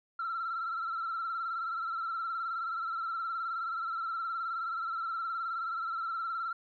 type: tone with vibrato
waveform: sine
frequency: 1343 Hz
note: E6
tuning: 32 cents sharp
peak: -31 dBFS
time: 0.19-6.53 s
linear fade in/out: 5 ms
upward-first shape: sine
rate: 19 Hz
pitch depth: 58 cents each way
effects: tanh soft clip ceiling -29 dBFS